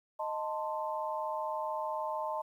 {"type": "chord", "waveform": "sine", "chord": "A diminished", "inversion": "second", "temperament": "equal with one note detuned", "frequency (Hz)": [622.3, 886.6, 1046.5], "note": ["Eb5", "A5", "C6"], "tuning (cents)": [0, 13, 0], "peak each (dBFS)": [-37, -36, -39], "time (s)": [0.19, 2.42], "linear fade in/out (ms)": 10, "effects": ["11-bit"]}